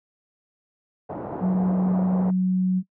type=low-pass noise; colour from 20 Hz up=white; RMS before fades=-32 dBFS; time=1.09-2.31 s; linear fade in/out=10 ms; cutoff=810 Hz; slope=24 dB/octave
type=tone; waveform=sine; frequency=185 Hz; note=F#3; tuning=in tune; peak=-18 dBFS; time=1.4-2.83 s; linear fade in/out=50 ms
effects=noise-tail reverb RT60 0.1 s tail -22 dB re dry + high-pass 100 Hz 12 dB/octave